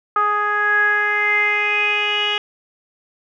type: tone with low-pass filter sweep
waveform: 10% pulse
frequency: 416.1 Hz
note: G#4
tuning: 3 cents sharp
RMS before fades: -18 dBFS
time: 0.16-2.38 s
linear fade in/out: 2 ms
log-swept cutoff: 1300 to 3100 Hz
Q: 8
effects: none